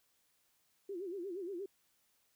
sine tone with vibrato, 370 Hz, F#4, in tune, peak -39 dBFS, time 0.89-1.66 s, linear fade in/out 5 ms, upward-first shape sine, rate 8.5 Hz, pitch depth 160 cents each way, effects white hiss -75 dBFS RMS until 2.35 s

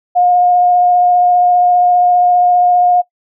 sine tone with vibrato, 715 Hz, F5, 41 cents sharp, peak -7 dBFS, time 0.15-3.02 s, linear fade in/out 20 ms, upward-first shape sine, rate 15 Hz, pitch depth 10 cents each way, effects noise-tail reverb RT60 0.1 s tail -19 dB re dry

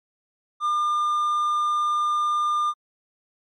triangle tone, 1203 Hz, D6, 41 cents sharp, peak -18 dBFS, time 0.6-2.74 s, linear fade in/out 50 ms, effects MP3 48 kbps

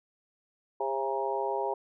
harmonic tone with a mistuned harmonic, 134.4 Hz, C3, 47 cents sharp, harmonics 3 / 4 / 5 / 6 / 7, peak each -33 / -35 / -36 / -35 / -34 dBFS, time 0.8-1.74 s, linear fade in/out 5 ms, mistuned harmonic 6, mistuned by +28 cents, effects none

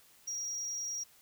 triangle tone, 5690 Hz, F8, 31 cents sharp, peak -34 dBFS, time 0.27-1.04 s, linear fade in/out 10 ms, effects white hiss -62 dBFS RMS until 1.21 s

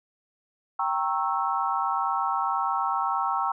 sine chord, G diminished seventh, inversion none, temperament equal with one note detuned, 784 / 932.3 / 1094.1 / 1318.5 Hz, G5 / Bb5 / Db6 / Fb6, 0 / 0 / -23 / 0 cents, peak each -29 dBFS, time 0.79-3.52 s, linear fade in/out 5 ms, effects none

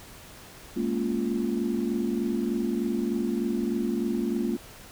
sine chord, Bb minor seventh, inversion third, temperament just, 209.8 / 233.1 / 279.7 / 349.6 Hz, Ab3 / Bb3 / Db4 / F4, +18 / 0 / +16 / +2 cents, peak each -30 / -28 / -32 / -30 dBFS, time 0.76-4.57 s, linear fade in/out 10 ms, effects tanh soft clip ceiling -15 dBFS + pink hiss -47 dBFS RMS until 4.91 s

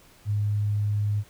sine tone, 103.83 Hz, G#2, in tune, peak -22 dBFS, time 0.25-1.24 s, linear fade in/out 50 ms, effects pink hiss -55 dBFS RMS until 1.29 s

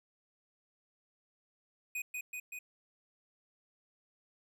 square tone with echo, 2490 Hz, D#7, 1 cent sharp, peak -36 dBFS, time 1.95-2.02 s, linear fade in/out 5 ms, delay 190 ms, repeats 3, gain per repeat -2 dB, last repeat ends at 2.59 s, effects none

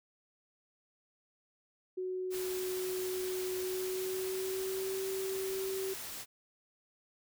sine tone with pitch glide, 370 to 382.8 Hz, F#4 to G4, 0 to -41 cents, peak -34 dBFS, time 1.97-5.94 s, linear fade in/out 10 ms, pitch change +59 cents, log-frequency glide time 3.61-4.97 s
white noise, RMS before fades -43 dBFS, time 2.3-6.26 s, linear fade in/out 50 ms
effects none

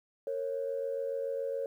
sine tone pair together, 460.5 / 547.6 Hz, A#4 / C#5, -21 / -21 cents, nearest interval minor third, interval 300 cents, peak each -35 / -33 dBFS, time 0.27-1.66 s, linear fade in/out 2 ms, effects tanh soft clip ceiling -24 dBFS + 11-bit

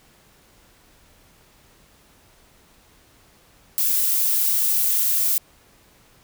violet noise, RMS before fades -20 dBFS, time 3.78-5.38 s, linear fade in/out 0 ms, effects pink hiss -55 dBFS RMS until 6.23 s

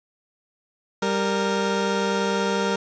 20% pulse tone pair together, 196.9 / 464.7 Hz, G3 / A#4, +8 / -5 cents, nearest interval octave + minor third, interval 1487 cents, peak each -19 dBFS, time 1.02-2.76 s, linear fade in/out 5 ms, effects resampled to 16000 Hz + 8-bit

